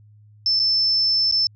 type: tone with dropouts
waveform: sine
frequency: 5290 Hz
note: E8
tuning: 5 cents sharp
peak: -16 dBFS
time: 0.46-1.47 s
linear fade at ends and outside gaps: 1 ms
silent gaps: 0.593-0.598 / 1.313-1.323 s
effects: added 105 Hz sine -47 dBFS peak until 1.55 s